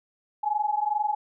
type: tone pair together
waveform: sine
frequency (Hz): 830.6 / 853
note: G#5 / G#5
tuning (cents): 0 / +46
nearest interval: unison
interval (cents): 46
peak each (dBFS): -26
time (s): 0.43-1.15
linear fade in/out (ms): 10
effects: none